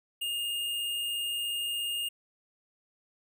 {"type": "tone", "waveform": "square", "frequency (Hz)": 2831, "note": "F7", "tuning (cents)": 23, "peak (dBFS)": -31, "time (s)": [0.21, 2.09], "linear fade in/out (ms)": 10, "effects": []}